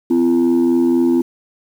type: tone pair together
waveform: sine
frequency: 255.9 / 340 Hz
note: C4 / F4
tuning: -38 / -46 cents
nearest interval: perfect fourth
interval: 492 cents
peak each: -12 dBFS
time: 0.1-1.22 s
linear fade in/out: 10 ms
effects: tanh soft clip ceiling -8 dBFS + 7-bit